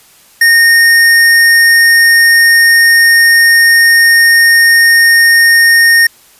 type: tone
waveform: square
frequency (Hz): 1843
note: A#6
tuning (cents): -20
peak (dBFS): -4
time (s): 0.41-6.07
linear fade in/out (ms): 5
effects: white hiss -43 dBFS RMS until 6.39 s + resampled to 32000 Hz